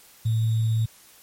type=tone with sample-and-hold; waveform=sine; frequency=111.8 Hz; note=A2; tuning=28 cents sharp; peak=-19 dBFS; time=0.25-0.86 s; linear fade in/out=10 ms; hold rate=3675 Hz; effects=white hiss -52 dBFS RMS until 1.22 s + MP3 64 kbps